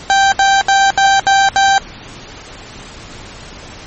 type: tone bursts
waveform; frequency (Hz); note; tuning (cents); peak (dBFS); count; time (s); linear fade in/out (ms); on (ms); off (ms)
30% pulse; 784; G5; 0; -5; 6; 0.1-1.78; 0; 220; 72
effects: pink hiss -33 dBFS RMS until 3.86 s + MP3 32 kbps